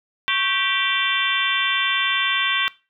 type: harmonic tone with a mistuned harmonic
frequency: 390 Hz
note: G4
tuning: 9 cents flat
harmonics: 3 / 4 / 5 / 6 / 7 / 8 / 9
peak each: -26 / -26 / -26 / -26 / -26 / -26 / -26 dBFS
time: 0.28-2.68 s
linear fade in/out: 0 ms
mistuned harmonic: 3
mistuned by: -92 cents
effects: noise-tail reverb RT60 0.3 s tail -21 dB re dry